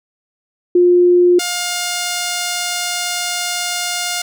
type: tone pair in turn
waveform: sine / 5% pulse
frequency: 354.5 / 709 Hz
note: F4 / F5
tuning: +26 / +26 cents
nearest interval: octave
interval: 1200 cents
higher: second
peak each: -7 dBFS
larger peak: neither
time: 0.75-1.39 / 1.39-4.22 s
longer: second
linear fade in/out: 5 ms
effects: none